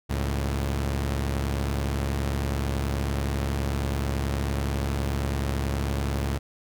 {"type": "tone pair together", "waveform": "sawtooth", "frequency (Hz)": [69.3, 110.01], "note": ["C#2", "A2"], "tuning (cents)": [0, 0], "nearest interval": "minor sixth", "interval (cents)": 800, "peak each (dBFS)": [-22, -27], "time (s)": [0.09, 6.39], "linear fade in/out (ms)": 20, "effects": []}